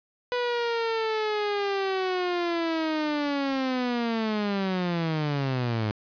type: linear sweep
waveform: sawtooth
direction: down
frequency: 493.9 to 103.83 Hz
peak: -21 dBFS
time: 0.32-5.91 s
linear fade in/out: 0 ms
effects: resampled to 11025 Hz + 8-bit